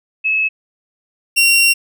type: tone pair in turn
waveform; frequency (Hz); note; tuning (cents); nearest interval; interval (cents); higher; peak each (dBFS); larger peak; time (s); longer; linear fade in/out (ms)
sine / sawtooth; 2589 / 2748; E7 / F7; -32 / -29; minor second; 103; second; -13 / -6; second; 0.24-0.49 / 1.36-1.74; second; 20
effects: none